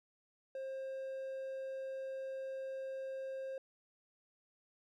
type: tone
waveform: triangle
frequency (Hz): 532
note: C5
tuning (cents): +29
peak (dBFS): -38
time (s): 0.55-3.58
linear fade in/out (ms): 2
effects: none